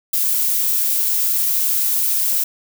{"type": "noise", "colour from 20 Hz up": "violet", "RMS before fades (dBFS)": -18, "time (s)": [0.13, 2.44], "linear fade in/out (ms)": 5, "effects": []}